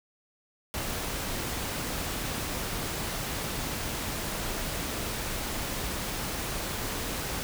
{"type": "noise", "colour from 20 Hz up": "pink", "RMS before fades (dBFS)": -33, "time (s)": [0.74, 7.43], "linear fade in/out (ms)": 0, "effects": []}